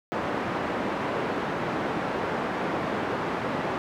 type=band-pass noise; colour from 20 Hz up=pink; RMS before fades=-29 dBFS; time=0.12-3.78 s; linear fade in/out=0 ms; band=220 to 1500 Hz; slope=12 dB/octave; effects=none